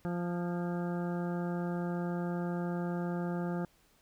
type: harmonic tone with a mistuned harmonic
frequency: 174.61 Hz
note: F3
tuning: in tune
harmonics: 1 / 2 / 3 / 4 / 5 / 7 / 8 / 9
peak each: -33 / -39 / -43 / -45 / -47 / -50 / -51 / -52 dBFS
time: 0.05-3.65 s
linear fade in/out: 0 ms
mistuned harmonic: 9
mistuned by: +42 cents
effects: pink hiss -67 dBFS RMS until 4.01 s